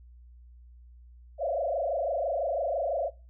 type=tone with frequency modulation; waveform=sine; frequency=614 Hz; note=D#5; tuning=23 cents flat; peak=-26 dBFS; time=1.38-3.11 s; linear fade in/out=50 ms; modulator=26 Hz; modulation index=3.1; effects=noise-tail reverb RT60 0.3 s tail -20 dB re dry + added 60 Hz sine -49 dBFS peak until 3.29 s